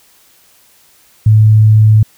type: tone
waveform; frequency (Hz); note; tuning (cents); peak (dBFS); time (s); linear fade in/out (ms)
sine; 108.2; A2; -29; -3; 1.26-2.03; 5
effects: white hiss -48 dBFS RMS until 2.17 s